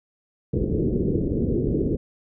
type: low-pass noise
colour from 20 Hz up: white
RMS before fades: -23 dBFS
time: 0.53-1.97 s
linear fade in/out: 5 ms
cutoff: 440 Hz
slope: 48 dB/octave
effects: none